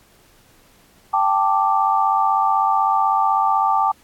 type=chord; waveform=sine; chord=G suspended second; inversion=none; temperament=equal; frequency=784 / 880 / 1174.7 Hz; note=G5 / A5 / D6; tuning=0 / 0 / 0 cents; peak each=-19 dBFS; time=1.13-3.92 s; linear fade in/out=10 ms; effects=pink hiss -54 dBFS RMS until 4.03 s + AAC 64 kbps